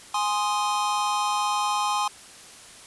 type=chord; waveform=square; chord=Ab major; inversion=none; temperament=equal; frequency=830.6 / 1046.5 / 1244.5 Hz; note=Ab5 / C6 / Eb6; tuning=0 / 0 / 0 cents; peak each=-27 / -27 / -31 dBFS; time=0.14-2.08 s; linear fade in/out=5 ms; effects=white hiss -46 dBFS RMS until 2.86 s + resampled to 24000 Hz